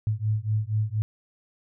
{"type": "beating tone pair", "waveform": "sine", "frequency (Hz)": [105.6, 109.8], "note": ["G#2", "A2"], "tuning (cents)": [29, -3], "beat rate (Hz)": 4.2, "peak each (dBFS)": [-26, -26], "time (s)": [0.07, 1.02], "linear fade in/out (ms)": 0, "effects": []}